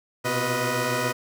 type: tone cluster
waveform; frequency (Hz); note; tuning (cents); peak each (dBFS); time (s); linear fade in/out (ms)
15% pulse; 119.6 / 126.9 / 351.4 / 491.5 / 623; A#2 / B2 / F4 / B4 / D#5; +45 / +47 / +11 / -8 / +2; -29 / -23 / -29 / -21 / -22; 0.24-1.13; 20
effects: none